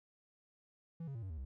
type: tone with pitch steps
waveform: triangle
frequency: 165.5 / 137.57 / 114.35 / 95.05 / 79.01 / 65.68 Hz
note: E3 / C#3 / A#2 / F#2 / D#2 / C2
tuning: +7 / -13 / -33 / +47 / +27 / +7 cents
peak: -39 dBFS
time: 1-1.45 s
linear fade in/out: 5 ms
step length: 75 ms
effects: none